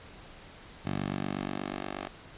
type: tone with high-pass filter sweep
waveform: 10% pulse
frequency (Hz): 48.36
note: G1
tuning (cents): -23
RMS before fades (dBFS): -35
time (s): 0.85-2.08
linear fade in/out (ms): 10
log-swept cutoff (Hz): 120 to 460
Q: 0.99
effects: pink hiss -50 dBFS RMS until 2.37 s + resampled to 8000 Hz